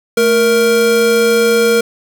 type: tone pair together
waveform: square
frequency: 220 / 467.2 Hz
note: A3 / A#4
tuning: 0 / +4 cents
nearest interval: octave + minor second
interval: 1304 cents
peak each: -19 / -10 dBFS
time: 0.17-1.81 s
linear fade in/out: 5 ms
effects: none